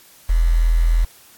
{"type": "tone with quantisation", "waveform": "sine", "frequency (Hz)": 41.47, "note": "E1", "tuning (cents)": 11, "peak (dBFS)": -12, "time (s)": [0.29, 1.05], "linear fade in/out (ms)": 10, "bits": 6, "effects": ["white hiss -48 dBFS RMS until 1.37 s", "AAC 64 kbps"]}